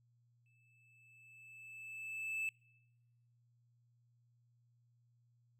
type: tone with exponential growth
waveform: triangle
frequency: 2628 Hz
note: E7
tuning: 6 cents flat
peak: -33 dBFS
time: 0.46-2.49 s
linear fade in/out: 1 ms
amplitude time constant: 440 ms
effects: noise-tail reverb RT60 1.0 s tail -26 dB re dry + added 119 Hz sine -70 dBFS peak until 5.59 s